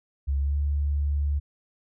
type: tone with pitch glide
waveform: sine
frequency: 69.3 to 72.12 Hz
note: C#2 to D2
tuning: 0 to -31 cents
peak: -22 dBFS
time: 0.27-1.4 s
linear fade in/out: 20 ms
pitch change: +69 cents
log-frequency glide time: 0.39-0.56 s
effects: none